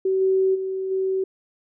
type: tone with level steps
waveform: sine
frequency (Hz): 380.5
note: F#4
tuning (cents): +48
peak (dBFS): -18 / -16 / -24 / -20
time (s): 0.05-1.24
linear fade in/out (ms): 5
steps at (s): 0.2 / 0.54 / 0.9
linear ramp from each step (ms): 20
effects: none